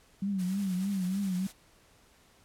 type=tone with vibrato; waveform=sine; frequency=190.7 Hz; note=G3; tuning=47 cents flat; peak=-28 dBFS; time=0.22-1.47 s; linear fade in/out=5 ms; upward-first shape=triangle; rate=3.3 Hz; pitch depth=120 cents each way
type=noise with tremolo; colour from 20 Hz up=white; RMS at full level=-47 dBFS; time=0.38-1.53 s; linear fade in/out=20 ms; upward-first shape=sine; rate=9.4 Hz; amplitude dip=25%
effects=pink hiss -62 dBFS RMS until 2.44 s + low-pass 12000 Hz 12 dB/octave